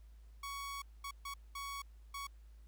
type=tone bursts at uneven times; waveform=sawtooth; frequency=1118 Hz; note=C#6; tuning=14 cents sharp; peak=-38 dBFS; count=5; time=0.43-0.82 / 1.04-1.11 / 1.25-1.34 / 1.55-1.82 / 2.14-2.27 s; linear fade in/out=5 ms; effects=added 54 Hz sine -54 dBFS peak until 2.67 s + pink hiss -75 dBFS RMS until 2.67 s